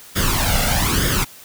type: noise with flanger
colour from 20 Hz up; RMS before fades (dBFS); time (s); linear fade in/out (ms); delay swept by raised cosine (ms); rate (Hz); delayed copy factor
pink; -18; 0.15-1.25; 20; 0.59 to 1.46; 1.1; +0.75
effects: white hiss -42 dBFS RMS until 1.44 s